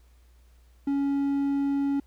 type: tone with hard clipping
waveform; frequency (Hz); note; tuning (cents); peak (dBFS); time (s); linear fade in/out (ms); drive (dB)
triangle; 279.5; C#4; +14; -24; 0.87-2; 5; 6
effects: added 60 Hz sine -54 dBFS peak until 2.06 s + pink hiss -67 dBFS RMS until 2.06 s